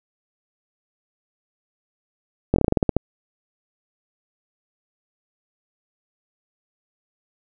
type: slowing click train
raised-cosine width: 2 ms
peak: -3 dBFS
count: 11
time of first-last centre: 2.54-2.966 s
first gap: 21 ms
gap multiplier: 1.15
effects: none